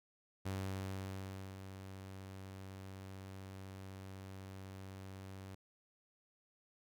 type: tone with ADSR envelope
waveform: sawtooth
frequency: 95.9 Hz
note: G2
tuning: 37 cents flat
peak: -34 dBFS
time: 0.45-5.55 s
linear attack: 13 ms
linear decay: 1100 ms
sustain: -10 dB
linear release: 6 ms
effects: none